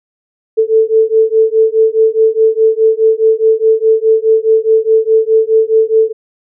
sine beating tone pair, 440.3 / 445.1 Hz, A4 / A4, +1 / +20 cents, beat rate 4.8 Hz, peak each -10 dBFS, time 0.57-6.13 s, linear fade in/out 20 ms, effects none

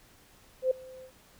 sine tone with ADSR envelope, 517 Hz, C5, 21 cents flat, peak -20 dBFS, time 0.62-1.12 s, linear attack 89 ms, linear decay 6 ms, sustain -24 dB, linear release 86 ms, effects pink hiss -59 dBFS RMS until 1.39 s

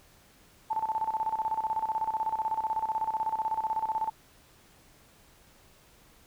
sine tone with tremolo, 880 Hz, A5, in tune, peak -25 dBFS, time 0.7-4.1 s, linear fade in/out 10 ms, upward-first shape square, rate 16 Hz, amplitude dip 75%, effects pink hiss -59 dBFS RMS until 6.26 s

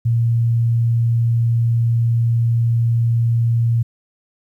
sine tone, 116.54 Hz, A#2, in tune, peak -13 dBFS, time 0.05-3.83 s, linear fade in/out 10 ms, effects 9-bit

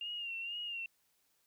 sine tone with vibrato, 2794 Hz, F7, in tune, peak -38 dBFS, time 0.01-0.86 s, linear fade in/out 2 ms, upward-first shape sine, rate 2.1 Hz, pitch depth 59 cents each way, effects white hiss -75 dBFS RMS until 1.46 s

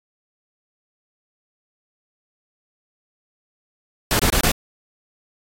pink noise bursts, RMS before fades -18 dBFS, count 4, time 4.11-4.516 s, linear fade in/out 0 ms, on 82 ms, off 26 ms, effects AAC 48 kbps

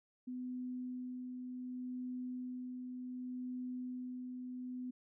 sine tone with tremolo, 251.3 Hz, B3, 30 cents sharp, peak -39 dBFS, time 0.27-4.91 s, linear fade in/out 10 ms, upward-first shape sine, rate 0.67 Hz, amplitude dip 30%, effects none

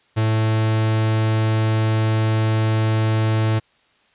45% pulse tone, 110 Hz, A2, in tune, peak -16 dBFS, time 0.16-3.6 s, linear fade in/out 20 ms, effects white hiss -59 dBFS RMS until 4.14 s + resampled to 8000 Hz

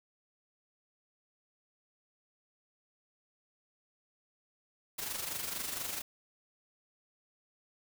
white noise with amplitude modulation, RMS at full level -36 dBFS, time 4.98-6.02 s, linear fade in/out 10 ms, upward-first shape sine, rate 24.3 Hz, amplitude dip 55%, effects none

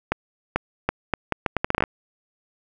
accelerating click train, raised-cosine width 0.5 ms, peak -5 dBFS, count 14, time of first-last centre 0.12-1.838 s, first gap 440 ms, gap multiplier 0.75, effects none

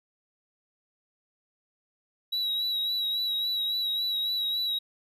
triangle tone with vibrato, 3882 Hz, B7, 31 cents flat, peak -25 dBFS, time 2.32-4.79 s, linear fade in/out 10 ms, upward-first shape sine, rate 3.6 Hz, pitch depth 34 cents each way, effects none

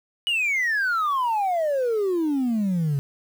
sine exponential sweep, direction down, 2955 to 135.7 Hz, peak -18 dBFS, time 0.27-2.99 s, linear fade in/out 0 ms, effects tanh soft clip ceiling -19 dBFS + 8-bit

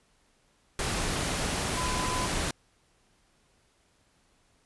sine tone in noise, 1008 Hz, B5, 35 cents sharp, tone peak -32 dBFS, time 1.77-2.26 s, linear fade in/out 2 ms, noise pink, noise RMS -30 dBFS, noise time 0.79-2.51 s, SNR -5 dB, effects pink hiss -67 dBFS RMS until 4.65 s + resampled to 24000 Hz

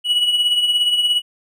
triangle tone with tremolo, 2931 Hz, F#7, 17 cents flat, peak -10 dBFS, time 0.04-1.22 s, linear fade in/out 50 ms, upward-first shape triangle, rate 17 Hz, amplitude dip 60%, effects none

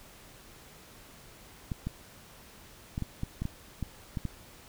clicks, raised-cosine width 5 ms, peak -20 dBFS, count 10, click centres 1.718 / 1.87 / 2.979 / 3.023 / 3.234 / 3.42 / 3.454 / 3.827 / 4.172 / 4.253 s, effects pink hiss -53 dBFS RMS until 4.68 s

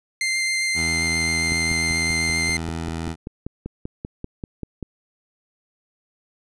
sawtooth tone with vibrato, 2091 Hz, C7, 2 cents flat, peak -17 dBFS, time 0.21-2.57 s, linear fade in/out 2 ms, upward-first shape triangle, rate 7.5 Hz, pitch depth 9 cents each way
15% pulse tone, 82.1 Hz, E2, 6 cents flat, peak -20 dBFS, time 0.74-3.16 s, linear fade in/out 50 ms
click train, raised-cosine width 3 ms, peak -17 dBFS, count 18, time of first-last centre 1.52-4.827 s, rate 5.14 Hz
effects resampled to 24000 Hz

